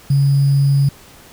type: tone with sample-and-hold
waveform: sine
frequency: 139.5 Hz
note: C#3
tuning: 11 cents sharp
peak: -10 dBFS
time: 0.1-0.89 s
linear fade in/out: 5 ms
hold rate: 4900 Hz
effects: pink hiss -43 dBFS RMS until 1.32 s